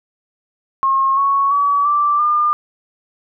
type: tone with pitch steps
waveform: sine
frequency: 1078 / 1108.3 / 1139.5 / 1171.5 / 1204.4 Hz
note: C#6 / C#6 / C#6 / D6 / D6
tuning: -49 / -1 / +47 / -5 / +43 cents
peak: -12 dBFS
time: 0.83-2.53 s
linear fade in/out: 0 ms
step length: 340 ms
effects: none